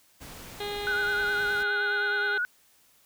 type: noise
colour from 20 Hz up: pink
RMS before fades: -44 dBFS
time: 0.2-1.64 s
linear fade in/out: 20 ms
type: harmonic tone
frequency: 410.5 Hz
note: G#4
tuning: 20 cents flat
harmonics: 1 / 2 / 3 / 4 / 5 / 6 / 7 / 8 / 9 / 10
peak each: -34 / -38 / -47 / -45 / -44 / -47 / -47 / -43 / -42 / -43 dBFS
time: 0.6-2.38 s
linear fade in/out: 5 ms
type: tone with vibrato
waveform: sine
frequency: 1480 Hz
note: F#6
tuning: in tune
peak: -25 dBFS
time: 0.87-2.45 s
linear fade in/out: 0 ms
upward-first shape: triangle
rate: 9.6 Hz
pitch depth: 69 cents each way
effects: white hiss -62 dBFS RMS until 3.05 s

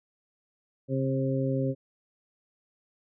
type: harmonic tone with a mistuned harmonic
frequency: 133.3 Hz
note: C3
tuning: 33 cents sharp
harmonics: 1 / 2 / 3 / 4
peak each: -28 / -30 / -34 / -32 dBFS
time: 0.88-1.75 s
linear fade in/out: 50 ms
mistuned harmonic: 1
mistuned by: +22 cents
effects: none

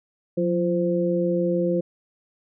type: tone cluster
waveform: sine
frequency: 178.6 / 345.4 / 519 Hz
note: F3 / F4 / C5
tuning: +39 / -19 / -14 cents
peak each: -24 dBFS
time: 0.37-1.81 s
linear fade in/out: 10 ms
effects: none

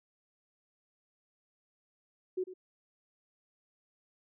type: tone with echo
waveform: sine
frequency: 370 Hz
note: F#4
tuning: in tune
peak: -30 dBFS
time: 2.37-2.44 s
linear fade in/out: 10 ms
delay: 99 ms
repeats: 1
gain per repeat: -13 dB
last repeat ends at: 2.539 s
effects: none

